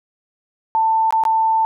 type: tone with dropouts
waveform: sine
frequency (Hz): 890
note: A5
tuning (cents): +20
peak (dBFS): -13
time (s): 0.75-1.65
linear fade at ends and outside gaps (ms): 0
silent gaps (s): 1.107-1.125 / 1.237-1.252
effects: none

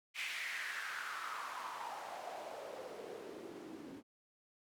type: noise with band-pass filter sweep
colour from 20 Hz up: white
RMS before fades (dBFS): -45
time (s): 0.14-4.03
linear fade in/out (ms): 50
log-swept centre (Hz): 2400 to 260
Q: 3.9
effects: none

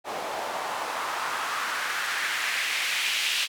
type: noise with band-pass filter sweep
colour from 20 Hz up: white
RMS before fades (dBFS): -29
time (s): 0.04-3.48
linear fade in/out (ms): 50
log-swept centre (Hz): 640 to 3000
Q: 2
effects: none

